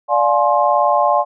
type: chord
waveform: sine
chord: D half-diminished seventh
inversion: none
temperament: just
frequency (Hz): 587.3 / 704.8 / 845.8 / 1057.2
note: D5 / F5 / Ab5 / C6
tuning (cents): 0 / +16 / +31 / +18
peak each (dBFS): -17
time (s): 0.08-1.25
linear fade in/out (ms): 50
effects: none